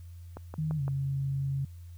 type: click train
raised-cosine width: 1 ms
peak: -26 dBFS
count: 4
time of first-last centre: 0.37-0.88 s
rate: 5.88 Hz
type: tone with pitch glide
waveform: sine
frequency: 155.56 to 137 Hz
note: D#3 to C#3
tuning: 0 to -20 cents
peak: -28 dBFS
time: 0.58-1.65 s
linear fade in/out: 5 ms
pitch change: -220 cents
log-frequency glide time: 0.76-0.82 s
effects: added 86 Hz sine -43 dBFS peak until 1.97 s + white hiss -66 dBFS RMS until 1.97 s